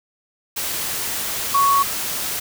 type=tone in noise; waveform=sine; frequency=1113 Hz; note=C#6; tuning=7 cents sharp; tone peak=-13 dBFS; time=1.54-1.83 s; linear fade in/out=10 ms; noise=white; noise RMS=-25 dBFS; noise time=0.56-2.4 s; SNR=+9 dB; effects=none